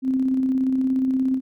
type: tone with tremolo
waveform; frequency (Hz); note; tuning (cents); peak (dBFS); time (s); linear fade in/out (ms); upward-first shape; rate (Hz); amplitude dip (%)
sine; 261.6; C4; 0; -17; 0.02-1.41; 50; square; 17; 25
effects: none